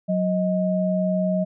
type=tone pair together; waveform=sine; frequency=184.48 / 627 Hz; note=F#3 / D#5; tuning=-5 / +13 cents; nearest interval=octave + major sixth; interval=2118 cents; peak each=-21 / -23 dBFS; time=0.08-1.45 s; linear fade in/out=20 ms; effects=none